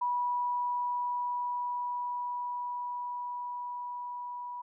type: tone with level ramp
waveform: sine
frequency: 977 Hz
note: B5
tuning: 19 cents flat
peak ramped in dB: -27 to -37 dBFS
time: 0.01-4.62 s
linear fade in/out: 10 ms
effects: none